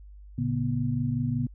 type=tone cluster; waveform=sine; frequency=115.5 / 140.8 / 242 Hz; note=A#2 / C#3 / B3; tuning=-16 / +27 / -35 cents; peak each=-29 dBFS; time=0.38-1.47 s; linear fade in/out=5 ms; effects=added 50 Hz sine -44 dBFS peak until 1.54 s